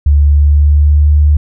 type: tone with pitch glide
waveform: sine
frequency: 72.4 to 74.26 Hz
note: D2 to D2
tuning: -24 to +20 cents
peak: -4 dBFS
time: 0.06-1.37 s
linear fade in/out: 5 ms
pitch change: +44 cents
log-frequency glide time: 0.2-1.11 s
effects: none